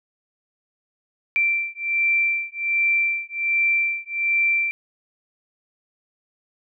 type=beating tone pair; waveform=sine; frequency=2349 / 2350.3 Hz; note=D7 / D7; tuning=0 / +1 cents; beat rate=1.3 Hz; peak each=-22 dBFS; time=1.36-4.71 s; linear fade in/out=0 ms; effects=none

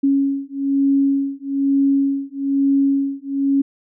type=beating tone pair; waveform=sine; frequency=275.6 / 276.7 Hz; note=C#4 / C#4; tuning=-10 / -3 cents; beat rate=1.1 Hz; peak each=-18 dBFS; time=0.03-3.62 s; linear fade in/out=10 ms; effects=none

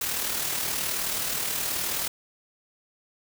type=noise with amplitude modulation; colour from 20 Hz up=white; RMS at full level=-27 dBFS; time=0.01-2.08 s; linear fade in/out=5 ms; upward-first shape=sine; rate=38.9 Hz; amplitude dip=40%; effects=none

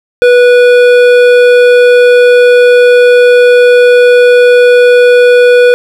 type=tone with hard clipping; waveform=triangle; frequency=490.1 Hz; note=B4; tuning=13 cents flat; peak=-3 dBFS; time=0.22-5.74 s; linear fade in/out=0 ms; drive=16 dB; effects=none

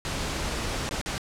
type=noise with dropouts; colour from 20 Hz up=pink; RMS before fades=-30 dBFS; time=0.05-1.18 s; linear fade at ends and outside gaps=0 ms; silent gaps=0.891-0.91 / 1.014-1.06 s; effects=low-pass 8000 Hz 12 dB/octave

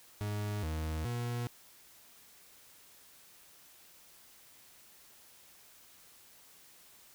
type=tone with pitch steps; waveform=40% pulse; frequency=104.1 / 78.7 / 120.1 Hz; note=G#2 / D#2 / B2; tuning=+5 / +20 / -48 cents; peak=-33 dBFS; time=0.21-1.47 s; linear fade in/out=0 ms; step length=420 ms; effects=white hiss -59 dBFS RMS until 7.14 s

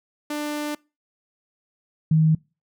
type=tone pair in turn; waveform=sawtooth / sine; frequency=297 / 157.88 Hz; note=D4 / D#3; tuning=+20 / +26 cents; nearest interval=major seventh; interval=1094 cents; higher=first; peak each=-22 / -14 dBFS; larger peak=second; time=0.3-0.75 / 2.11-2.35 s; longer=first; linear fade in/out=5 ms; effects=noise-tail reverb RT60 0.3 s tail -25 dB re dry

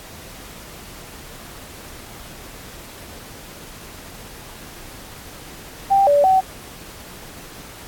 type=tone with pitch steps; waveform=sine; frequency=787 / 576 / 759 Hz; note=G5 / D5 / F#5; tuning=+7 / -34 / +44 cents; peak=-11 dBFS; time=5.9-6.41 s; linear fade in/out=20 ms; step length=170 ms; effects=pink hiss -39 dBFS RMS until 7.87 s + AAC 64 kbps

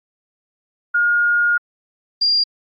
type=tone pair in turn; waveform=sine; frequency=1426 / 4788 Hz; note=F6 / D8; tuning=+36 / +33 cents; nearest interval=octave + major sixth; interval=2097 cents; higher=second; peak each=-13 dBFS; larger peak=neither; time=0.94-1.58 / 2.21-2.44 s; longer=first; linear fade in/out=10 ms; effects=AAC 64 kbps

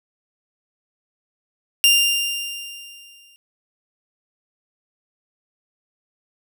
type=tone with exponential decay; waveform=sawtooth; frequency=2794 Hz; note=F7; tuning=in tune; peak=-7 dBFS; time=1.84-3.36 s; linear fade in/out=0 ms; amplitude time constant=330 ms; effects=none

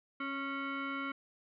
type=tone with frequency modulation; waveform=sine; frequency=554.4 Hz; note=C#5; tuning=in tune; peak=-35 dBFS; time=0.2-1.12 s; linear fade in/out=5 ms; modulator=828 Hz; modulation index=2.1; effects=none

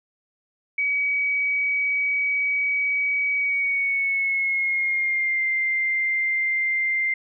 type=tone with pitch glide; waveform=sine; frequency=2269 to 2093 Hz; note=C#7 to C7; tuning=+40 to 0 cents; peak=-20 dBFS; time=0.78-7.14 s; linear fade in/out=5 ms; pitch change=-140 cents; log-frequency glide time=3.35-5.43 s; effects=none

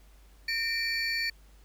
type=tone cluster; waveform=triangle; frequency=1826 / 2342 / 4472 Hz; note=A#6 / D7 / C#8; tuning=-36 / -5 / +14 cents; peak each=-31 dBFS; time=0.48-1.3 s; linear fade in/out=5 ms; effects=added 50 Hz sine -53 dBFS peak until 1.64 s + pink hiss -63 dBFS RMS until 1.64 s

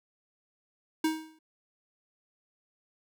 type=tone with exponential decay; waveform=square; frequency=316.1 Hz; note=D#4; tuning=27 cents sharp; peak=-23 dBFS; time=1.04-1.39 s; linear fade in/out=5 ms; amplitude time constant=74 ms; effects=none

